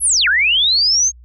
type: linear two-way sweep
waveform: sine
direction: down then up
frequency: 11510 to 1389 to 6520 Hz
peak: -11 dBFS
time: 0-1.12 s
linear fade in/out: 50 ms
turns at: 0.28 s
effects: added 60 Hz sine -39 dBFS peak until 1.24 s